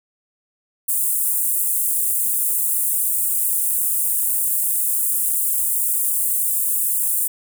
pink high-pass noise, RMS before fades -20 dBFS, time 0.88-7.28 s, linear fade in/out 10 ms, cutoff 8500 Hz, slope 48 dB/octave, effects none

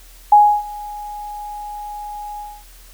sine tone with ADSR envelope, 832 Hz, G#5, 3 cents sharp, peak -4 dBFS, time 0.32-2.64 s, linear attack 5 ms, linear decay 300 ms, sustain -23 dB, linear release 250 ms, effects added 40 Hz sine -42 dBFS peak until 2.93 s + white hiss -47 dBFS RMS until 2.93 s

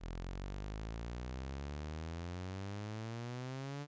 sawtooth exponential sweep, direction up, 41.2 to 146.8 Hz, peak -37 dBFS, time 0-3.87 s, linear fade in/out 50 ms, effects resampled to 16000 Hz

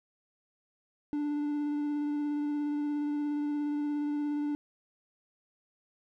triangle tone with vibrato, 293.7 Hz, D4, in tune, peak -27 dBFS, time 1.13-4.55 s, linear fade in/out 0 ms, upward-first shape sine, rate 17 Hz, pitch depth 14 cents each way, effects none

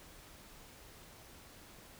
silence, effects pink hiss -56 dBFS RMS until 1.99 s

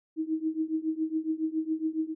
sine tone with tremolo, 317.2 Hz, D#4, 33 cents sharp, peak -23 dBFS, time 0.16-2.15 s, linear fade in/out 50 ms, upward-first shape triangle, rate 7.2 Hz, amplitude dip 95%, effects none

